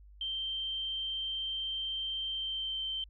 sine tone with pitch glide, 3136 to 3114 Hz, G7 to G7, 0 to -12 cents, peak -33 dBFS, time 0.21-3.04 s, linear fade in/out 2 ms, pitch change -12 cents, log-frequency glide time 2.31-2.8 s, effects added 50 Hz sine -52 dBFS peak until 3.09 s

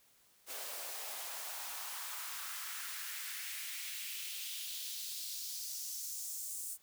white noise with high-pass filter sweep, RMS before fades -43 dBFS, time 0.46-6.78 s, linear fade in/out 50 ms, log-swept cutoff 490 to 8400 Hz, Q 2, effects white hiss -68 dBFS RMS until 6.82 s

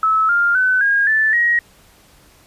sine tone with pitch steps, 1300 / 1401.4 / 1510.7 / 1628.5 / 1755.5 / 1892.3 Hz, E6 / F6 / F#6 / G#6 / A6 / A#6, -24 / +6 / +36 / -34 / -4 / +25 cents, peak -12 dBFS, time 0.03-1.59 s, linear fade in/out 2 ms, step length 260 ms, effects pink hiss -50 dBFS RMS until 2.46 s + resampled to 32000 Hz

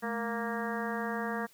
harmonic tone with a mistuned harmonic, 233.1 Hz, A#3, in tune, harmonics 1 / 2 / 3 / 4 / 5 / 6 / 7 / 8, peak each -36 / -38 / -40 / -41 / -41 / -46 / -40 / -43 dBFS, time 0.02-1.47 s, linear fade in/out 20 ms, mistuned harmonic 1, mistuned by -130 cents, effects white hiss -61 dBFS RMS until 1.53 s + high-pass 60 Hz 12 dB/octave

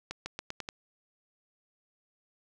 accelerating click train, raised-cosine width 0.2 ms, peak -19 dBFS, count 6, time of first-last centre 0.11-0.689 s, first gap 150 ms, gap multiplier 0.87, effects none

